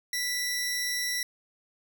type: tone pair together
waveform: sawtooth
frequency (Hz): 1975 / 5586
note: B6 / F8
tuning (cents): 0 / -1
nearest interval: octave + tritone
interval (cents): 1799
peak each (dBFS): -27 / -29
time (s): 0.13-1.23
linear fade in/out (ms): 2
effects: none